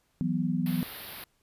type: chord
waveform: sine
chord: E suspended second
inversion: none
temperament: just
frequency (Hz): 164.81 / 185.42 / 247.2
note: E3 / F#3 / B3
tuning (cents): 0 / +4 / +2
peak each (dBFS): -30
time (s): 0.21-0.83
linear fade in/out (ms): 0
type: band-stop noise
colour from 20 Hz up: white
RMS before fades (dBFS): -40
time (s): 0.66-1.24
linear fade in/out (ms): 2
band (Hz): 4600 to 11000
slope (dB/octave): 48
effects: pink hiss -71 dBFS RMS until 1.42 s + resampled to 32000 Hz